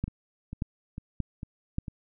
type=two click trains; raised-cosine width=5 ms; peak=-24 / -16 dBFS; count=5 / 4; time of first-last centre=0.08-1.882 / 0.04-1.784 s; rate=2.22 / 1.72 Hz; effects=none